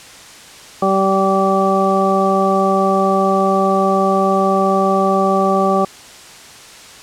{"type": "harmonic tone", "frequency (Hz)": 193.2, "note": "G3", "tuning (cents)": -25, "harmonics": [1, 2, 3, 4, 6], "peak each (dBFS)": [-18, -18, -18, -18, -18], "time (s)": [0.82, 5.85], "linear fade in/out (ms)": 5, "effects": ["white hiss -38 dBFS RMS until 7.02 s", "low-pass 8000 Hz 12 dB/octave"]}